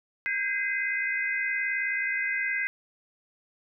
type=tone cluster; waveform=sine; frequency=1561 / 1620 / 2052 / 2511 Hz; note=G6 / G#6 / C7 / D#7; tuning=-8 / -43 / -34 / +15 cents; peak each=-36 / -32 / -28 / -36 dBFS; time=0.26-2.67 s; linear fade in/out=0 ms; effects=none